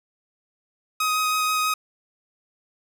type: tone with vibrato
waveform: sawtooth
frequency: 1257 Hz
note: D#6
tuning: 17 cents sharp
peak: -17 dBFS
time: 1-1.74 s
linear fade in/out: 5 ms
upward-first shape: sine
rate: 6.2 Hz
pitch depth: 9 cents each way
effects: none